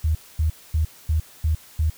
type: tone bursts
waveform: sine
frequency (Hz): 78.4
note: D#2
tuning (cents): +14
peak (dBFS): -17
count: 6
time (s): 0.04-1.9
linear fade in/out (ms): 5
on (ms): 110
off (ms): 240
effects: white hiss -48 dBFS RMS until 1.97 s